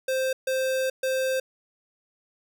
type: tone bursts at uneven times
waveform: square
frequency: 523.3 Hz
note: C5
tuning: in tune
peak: -24 dBFS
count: 3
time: 0.08-0.33 / 0.47-0.9 / 1.03-1.4 s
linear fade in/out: 5 ms
effects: none